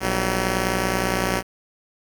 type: tone pair together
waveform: 5% pulse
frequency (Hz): 59.78 / 189.8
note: A#1 / F#3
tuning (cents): +44 / +44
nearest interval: octave + minor sixth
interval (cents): 2000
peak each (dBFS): -12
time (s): 0-1.43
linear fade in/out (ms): 50
effects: 8-bit